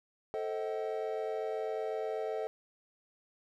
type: chord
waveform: triangle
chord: A diminished seventh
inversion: none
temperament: just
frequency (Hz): 440 / 528 / 633.6 / 760.3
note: A4 / C5 / Eb5 / Gb5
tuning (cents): 0 / +16 / +31 / +47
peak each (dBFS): -34 / -40 / -37 / -40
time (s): 0.34-2.47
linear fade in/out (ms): 0
effects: none